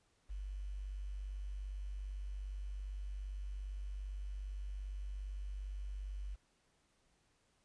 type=tone with quantisation; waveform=sine; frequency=48.74 Hz; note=G1; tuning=9 cents flat; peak=-40 dBFS; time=0.29-6.36 s; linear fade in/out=20 ms; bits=11; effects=pink hiss -75 dBFS RMS until 7.64 s + resampled to 22050 Hz